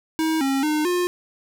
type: tone with pitch steps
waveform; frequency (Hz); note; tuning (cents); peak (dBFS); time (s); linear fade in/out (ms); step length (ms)
square; 318.7 / 271.1 / 304.6 / 356; D#4 / C#4 / D#4 / F4; +42 / -38 / -37 / +33; -20; 0.19-1.07; 0; 220
effects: none